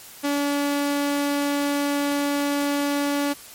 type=tone; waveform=sawtooth; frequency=286 Hz; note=D4; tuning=46 cents flat; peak=-17 dBFS; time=0.23-3.34 s; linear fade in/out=20 ms; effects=white hiss -43 dBFS RMS until 3.54 s + MP3 64 kbps